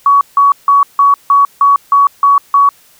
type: tone bursts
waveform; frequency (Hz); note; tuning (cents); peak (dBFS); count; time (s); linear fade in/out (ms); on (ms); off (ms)
sine; 1125; C#6; +25; -4; 9; 0.06-2.69; 2; 150; 160
effects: white hiss -46 dBFS RMS until 2.99 s